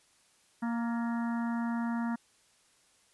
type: harmonic tone with a mistuned harmonic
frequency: 233.1 Hz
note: A#3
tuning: in tune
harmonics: 1 / 3 / 4 / 5 / 6 / 7 / 8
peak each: -30 / -44 / -41 / -48 / -45 / -49 / -51 dBFS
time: 0.62-2.16 s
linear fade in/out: 10 ms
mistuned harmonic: 7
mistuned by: +56 cents
effects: white hiss -66 dBFS RMS until 3.13 s + resampled to 24000 Hz